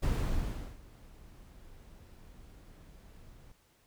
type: noise with ADSR envelope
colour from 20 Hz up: brown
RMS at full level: -29 dBFS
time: 0.02-3.52 s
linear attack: 14 ms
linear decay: 740 ms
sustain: -24 dB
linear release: 6 ms
effects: pink hiss -68 dBFS RMS until 3.86 s